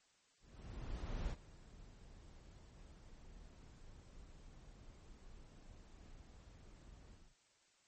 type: noise with ADSR envelope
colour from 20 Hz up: brown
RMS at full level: -40 dBFS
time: 0.4-7.36 s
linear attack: 910 ms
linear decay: 45 ms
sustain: -18 dB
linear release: 250 ms
effects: white hiss -73 dBFS RMS until 7.87 s + MP3 32 kbps